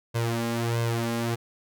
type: tone with flanger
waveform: sawtooth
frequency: 116.54 Hz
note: A#2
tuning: in tune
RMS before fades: -27 dBFS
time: 0.14-1.36 s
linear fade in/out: 20 ms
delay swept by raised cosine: 1.9 to 3.7 ms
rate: 1.5 Hz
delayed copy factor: +0.75
effects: none